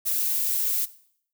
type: noise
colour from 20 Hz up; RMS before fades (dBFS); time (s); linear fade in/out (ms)
violet; -25; 0.05-0.86; 20
effects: noise-tail reverb RT60 0.6 s tail -17 dB re dry